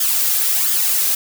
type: noise with flanger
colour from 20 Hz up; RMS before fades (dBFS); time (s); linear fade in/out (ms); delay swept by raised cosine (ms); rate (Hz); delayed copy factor
blue; -17; 0-1.15; 5; 0.59 to 2.49; 1.4; +0.55
effects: none